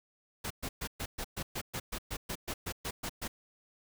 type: noise bursts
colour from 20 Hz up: pink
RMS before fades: -37 dBFS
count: 16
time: 0.44-3.28 s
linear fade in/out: 10 ms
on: 65 ms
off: 120 ms
effects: none